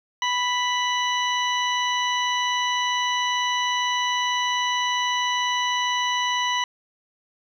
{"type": "harmonic tone", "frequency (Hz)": 987.8, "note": "B5", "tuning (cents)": 0, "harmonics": [1, 2, 3, 4, 6], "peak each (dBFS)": [-24, -27, -27, -34, -35], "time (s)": [0.22, 6.64], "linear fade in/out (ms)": 2, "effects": ["9-bit"]}